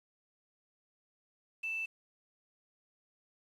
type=tone with quantisation; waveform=sine; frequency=2650 Hz; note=E7; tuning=9 cents sharp; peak=-34 dBFS; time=1.63-1.86 s; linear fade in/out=10 ms; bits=9; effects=low-pass 10000 Hz 12 dB/octave